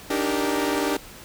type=chord; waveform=sawtooth; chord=Eb major seventh; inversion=third; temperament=equal with one note detuned; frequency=290.5 / 311.1 / 392 / 466.2 Hz; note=D4 / Eb4 / G4 / Bb4; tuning=-19 / 0 / 0 / 0 cents; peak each=-22 / -25 / -23 / -26 dBFS; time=0.1-0.97 s; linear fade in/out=5 ms; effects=pink hiss -43 dBFS RMS until 1.24 s